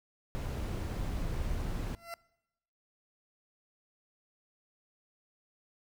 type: noise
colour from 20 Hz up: brown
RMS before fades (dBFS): -35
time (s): 0.35-1.95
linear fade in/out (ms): 0
type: tone with exponential growth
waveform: 20% pulse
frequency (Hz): 679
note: F5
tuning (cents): -49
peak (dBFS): -32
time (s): 1.89-2.14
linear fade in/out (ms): 1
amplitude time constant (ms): 54
effects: noise-tail reverb RT60 0.9 s tail -23 dB re dry